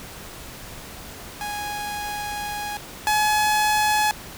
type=tone pair in turn; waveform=sawtooth; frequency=829 / 847.9 Hz; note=G#5 / G#5; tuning=-3 / +36 cents; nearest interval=unison; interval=39 cents; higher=second; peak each=-24 / -14 dBFS; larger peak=second; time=1.41-2.77 / 3.07-4.11 s; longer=first; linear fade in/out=0 ms; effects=pink hiss -39 dBFS RMS until 4.37 s